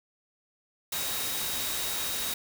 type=tone in noise; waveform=sine; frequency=3789 Hz; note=A#7; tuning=27 cents sharp; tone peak=-38 dBFS; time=0.92-2.34 s; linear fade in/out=5 ms; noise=white; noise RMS=-32 dBFS; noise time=0.92-2.34 s; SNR=-9 dB; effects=none